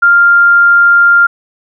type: tone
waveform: sine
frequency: 1396.9 Hz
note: F6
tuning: in tune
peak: -3 dBFS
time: 0.02-1.27 s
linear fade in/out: 10 ms
effects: none